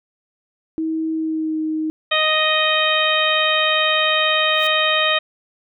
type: tone with pitch glide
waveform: sine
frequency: 319.8 to 313.2 Hz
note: D#4 to D#4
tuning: +48 to +11 cents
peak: -19 dBFS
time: 0.78-1.9 s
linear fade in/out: 0 ms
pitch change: -37 cents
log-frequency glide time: 1.12-1.59 s
type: harmonic tone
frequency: 622.3 Hz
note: D#5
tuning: in tune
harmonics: 1 / 2 / 3 / 4 / 5 / 6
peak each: -22 / -22 / -22 / -22 / -22 / -22 dBFS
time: 2.11-5.19 s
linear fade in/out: 10 ms
type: noise with exponential growth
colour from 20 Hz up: white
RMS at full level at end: -34 dBFS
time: 4.45-4.67 s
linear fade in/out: 2 ms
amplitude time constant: 47 ms
effects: none